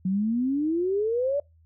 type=exponential sweep; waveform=sine; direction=up; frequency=181.7 to 587.3 Hz; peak=-22 dBFS; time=0.05-1.4 s; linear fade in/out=5 ms; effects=noise-tail reverb RT60 0.2 s tail -24 dB re dry + added 81 Hz sine -55 dBFS peak until 1.65 s